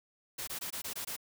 white noise bursts, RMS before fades -39 dBFS, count 7, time 0.38-1.165 s, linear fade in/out 10 ms, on 95 ms, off 20 ms, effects none

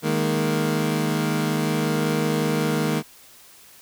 25% pulse chord, D# suspended fourth, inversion none, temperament equal, 155.56 / 207.7 / 233.1 Hz, D#3 / G#3 / A#3, 0 / 0 / 0 cents, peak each -20 / -23 / -22 dBFS, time 0.02-3.03 s, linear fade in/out 50 ms, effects white hiss -49 dBFS RMS until 3.81 s

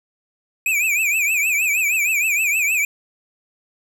square tone with vibrato, 2460 Hz, D#7, 20 cents flat, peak -17 dBFS, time 0.66-2.85 s, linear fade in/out 2 ms, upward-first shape triangle, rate 6.4 Hz, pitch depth 160 cents each way, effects none

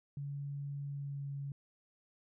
sine tone with pitch glide, 141.7 to 140.07 Hz, C#3 to C#3, +38 to +18 cents, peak -38 dBFS, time 0.17-1.52 s, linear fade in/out 2 ms, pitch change -20 cents, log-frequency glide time 0.86-1.31 s, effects none

